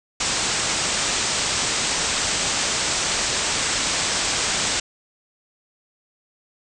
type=low-pass noise; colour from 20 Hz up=white; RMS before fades=-23 dBFS; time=0.2-4.8 s; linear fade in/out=5 ms; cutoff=8400 Hz; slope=96 dB/octave; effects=none